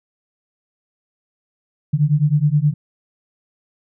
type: beating tone pair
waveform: sine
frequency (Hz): 143.8 / 153.3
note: D3 / D#3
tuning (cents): -36 / -25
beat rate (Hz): 9.5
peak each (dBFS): -16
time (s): 1.93-2.74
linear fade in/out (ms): 10
effects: none